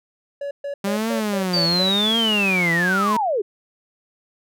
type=tone bursts; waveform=triangle; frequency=566 Hz; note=C#5; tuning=36 cents sharp; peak=-23 dBFS; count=7; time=0.41-1.89 s; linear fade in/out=5 ms; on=100 ms; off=130 ms
type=tone with vibrato; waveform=sawtooth; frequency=196 Hz; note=G3; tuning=in tune; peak=-17 dBFS; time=0.84-3.17 s; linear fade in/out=5 ms; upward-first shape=triangle; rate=0.93 Hz; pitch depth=290 cents each way
type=linear sweep; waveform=sine; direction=down; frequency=4676 to 371 Hz; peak=-18 dBFS; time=1.53-3.42 s; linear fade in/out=10 ms
effects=none